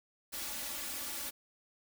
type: noise with comb filter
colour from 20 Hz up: white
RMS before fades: -40 dBFS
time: 0.32-1.31 s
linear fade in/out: 20 ms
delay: 3.5 ms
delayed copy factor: +0.85
effects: none